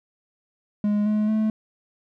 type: tone with pitch steps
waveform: triangle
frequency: 207.7 / 212.3 / 217 Hz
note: G#3 / G#3 / A3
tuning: 0 / +38 / -24 cents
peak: -17 dBFS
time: 0.84-1.5 s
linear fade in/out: 2 ms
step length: 220 ms
effects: none